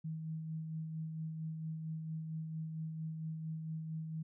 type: tone with tremolo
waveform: sine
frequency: 159.2 Hz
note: D#3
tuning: 40 cents sharp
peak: -37 dBFS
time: 0.04-4.23 s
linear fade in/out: 10 ms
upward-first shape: sine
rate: 4.4 Hz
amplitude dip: 35%
effects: none